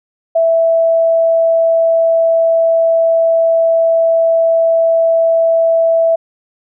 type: tone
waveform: sine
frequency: 659.3 Hz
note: E5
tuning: in tune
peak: -8 dBFS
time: 0.35-6.16 s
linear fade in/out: 10 ms
effects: none